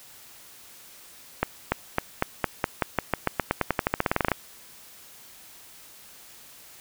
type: accelerating click train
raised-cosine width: 0.5 ms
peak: -6 dBFS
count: 25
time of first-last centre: 1.43-4.317 s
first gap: 290 ms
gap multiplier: 0.91
effects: white hiss -49 dBFS RMS until 6.8 s